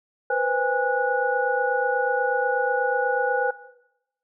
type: tone cluster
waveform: sine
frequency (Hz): 488.8 / 517 / 817 / 1466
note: B4 / C5 / G#5 / F#6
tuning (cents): -18 / -21 / -29 / -16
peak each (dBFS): -26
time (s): 0.3-3.51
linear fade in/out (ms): 5
effects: noise-tail reverb RT60 0.9 s tail -17 dB re dry